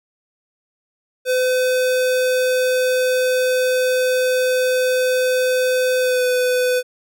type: tone with pitch glide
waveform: square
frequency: 508 to 501 Hz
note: B4 to B4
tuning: +49 to +25 cents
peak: -16 dBFS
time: 1.25-6.83 s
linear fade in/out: 50 ms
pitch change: -24 cents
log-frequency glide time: 6-6.23 s
effects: none